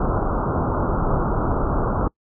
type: low-pass noise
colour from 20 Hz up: pink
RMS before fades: -21 dBFS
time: 0-2.08 s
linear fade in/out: 5 ms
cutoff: 1400 Hz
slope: 96 dB/octave
effects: noise-tail reverb RT60 0.1 s tail -26 dB re dry